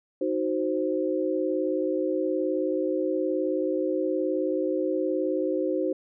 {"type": "chord", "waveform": "sine", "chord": "C diminished", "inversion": "first", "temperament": "equal", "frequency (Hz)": [311.1, 370, 523.3], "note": ["Eb4", "Gb4", "C5"], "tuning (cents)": [0, 0, 0], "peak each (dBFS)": -28, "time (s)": [0.21, 5.93], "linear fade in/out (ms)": 5, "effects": []}